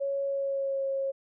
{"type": "tone with pitch glide", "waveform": "sine", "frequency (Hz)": [554.4, 543.3], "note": ["C#5", "C#5"], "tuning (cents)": [0, -35], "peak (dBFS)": -27, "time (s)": [0, 1.12], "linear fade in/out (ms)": 20, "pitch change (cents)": -35, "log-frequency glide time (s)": [0.25, 0.85], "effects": []}